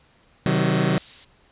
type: chord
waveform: sawtooth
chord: C diminished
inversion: none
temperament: just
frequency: 130.81 / 156.98 / 188.37 Hz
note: C3 / Eb3 / Gb3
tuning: 0 / +16 / +31 cents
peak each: -20 / -18 / -18 dBFS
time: 0.46-0.98 s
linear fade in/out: 0 ms
type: noise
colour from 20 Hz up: violet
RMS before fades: -30 dBFS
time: 0.75-1.25 s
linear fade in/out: 10 ms
effects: pink hiss -58 dBFS RMS until 1.51 s + resampled to 8000 Hz